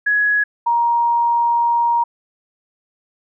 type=tone pair in turn; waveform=sine; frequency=1677 / 941.2 Hz; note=G#6 / A#5; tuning=+16 / +16 cents; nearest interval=minor seventh; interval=1000 cents; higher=first; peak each=-13 dBFS; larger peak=neither; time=0.06-0.44 / 0.66-2.04 s; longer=second; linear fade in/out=10 ms; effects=none